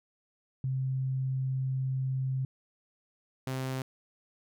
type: tone pair in turn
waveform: sine / sawtooth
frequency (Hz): 131.7 / 131.02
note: C3 / C3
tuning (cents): +12 / +3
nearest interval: unison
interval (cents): 9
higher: first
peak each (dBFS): -28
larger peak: neither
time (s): 0.64-2.45 / 3.47-3.82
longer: first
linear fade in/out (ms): 2
effects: none